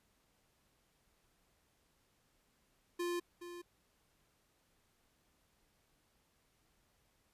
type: tone with echo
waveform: square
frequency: 349.2 Hz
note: F4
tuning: in tune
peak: -36 dBFS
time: 2.99-3.2 s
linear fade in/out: 10 ms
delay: 420 ms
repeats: 1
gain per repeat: -11 dB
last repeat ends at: 3.62 s
effects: pink hiss -75 dBFS RMS until 7.33 s + resampled to 32000 Hz